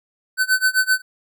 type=tone with tremolo; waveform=square; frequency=1518 Hz; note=F#6; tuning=44 cents sharp; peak=-13 dBFS; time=0.37-1.02 s; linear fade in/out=50 ms; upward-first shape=sine; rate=7.7 Hz; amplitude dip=95%; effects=none